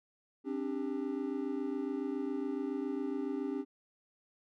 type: tone cluster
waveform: triangle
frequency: 267.9 / 295.1 / 396.4 Hz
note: C4 / D4 / G4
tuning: +41 / +8 / +19 cents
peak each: -35 / -36 / -37 dBFS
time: 0.44-3.65 s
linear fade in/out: 50 ms
effects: none